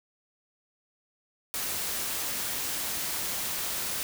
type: noise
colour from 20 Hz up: white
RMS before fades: -32 dBFS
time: 1.54-4.03 s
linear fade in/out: 0 ms
effects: none